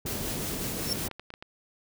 white low-pass noise, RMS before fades -36 dBFS, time 0.05-1.09 s, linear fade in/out 5 ms, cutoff 360 Hz, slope 12 dB/octave
white noise with tremolo, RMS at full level -34 dBFS, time 0.06-1.08 s, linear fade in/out 2 ms, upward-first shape triangle, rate 5.4 Hz, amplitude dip 35%
sawtooth tone with exponential growth, 5420 Hz, E8, 47 cents sharp, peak -21 dBFS, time 0.79-0.93 s, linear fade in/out 2 ms, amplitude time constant 29 ms
clicks, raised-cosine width 0.3 ms, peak -25 dBFS, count 7, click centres 0.957 / 1.004 / 1.113 / 1.196 / 1.304 / 1.339 / 1.425 s
effects none

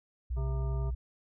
sine tone, 61.1 Hz, B1, 18 cents flat, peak -30 dBFS, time 0.3-0.95 s, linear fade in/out 10 ms
harmonic tone, 132.7 Hz, C3, 25 cents sharp, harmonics 1 / 3 / 5 / 7 / 9, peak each -34 / -44 / -48 / -51 / -53 dBFS, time 0.36-0.91 s, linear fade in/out 20 ms
effects none

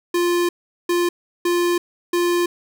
square tone bursts at uneven times, 349.2 Hz, F4, in tune, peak -17 dBFS, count 4, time 0.14-0.49 / 0.89-1.09 / 1.45-1.78 / 2.13-2.46 s, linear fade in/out 5 ms, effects none

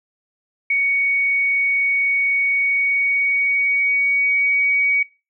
sine tone with pitch glide, 2234 to 2255 Hz, C#7 to C#7, +13 to +29 cents, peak -15 dBFS, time 0.7-5.03 s, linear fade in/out 5 ms, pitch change +16 cents, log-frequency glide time 2.44-4.61 s, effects noise-tail reverb RT60 0.3 s tail -21 dB re dry

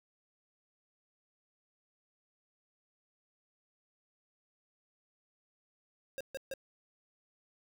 square tone bursts, 538 Hz, C5, 48 cents sharp, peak -38 dBFS, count 3, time 6.18-6.538 s, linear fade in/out 0 ms, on 26 ms, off 140 ms, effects none

